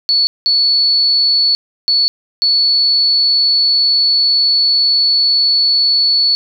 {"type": "tone bursts at uneven times", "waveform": "sine", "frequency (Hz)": 4429, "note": "C#8", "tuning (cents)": -2, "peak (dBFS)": -9, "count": 4, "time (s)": [[0.09, 0.27], [0.46, 1.55], [1.88, 2.08], [2.42, 6.35]], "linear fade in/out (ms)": 0, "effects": []}